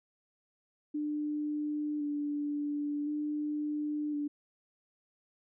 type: tone with vibrato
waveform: sine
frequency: 295.3 Hz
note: D4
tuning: 10 cents sharp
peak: -31 dBFS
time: 0.94-4.28 s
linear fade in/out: 10 ms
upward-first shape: square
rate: 0.47 Hz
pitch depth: 18 cents each way
effects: none